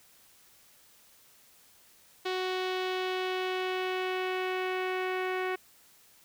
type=tone with low-pass filter sweep; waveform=sawtooth; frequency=370.9 Hz; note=F#4; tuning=4 cents sharp; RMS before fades=-32 dBFS; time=2.25-5.56 s; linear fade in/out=10 ms; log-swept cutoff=3800 to 2200 Hz; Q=2; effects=white hiss -60 dBFS RMS until 6.24 s